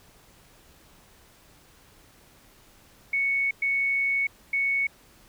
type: tone bursts at uneven times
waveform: sine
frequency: 2217 Hz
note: C#7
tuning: in tune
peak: -22 dBFS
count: 3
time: 3.13-3.51 / 3.62-4.27 / 4.53-4.87 s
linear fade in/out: 5 ms
effects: pink hiss -56 dBFS RMS until 5.28 s